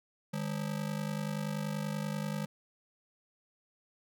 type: ring-modulated tone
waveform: square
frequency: 177.9 Hz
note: F3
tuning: 32 cents sharp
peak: -31 dBFS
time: 0.33-2.46 s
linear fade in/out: 10 ms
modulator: 25.2 Hz
effects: none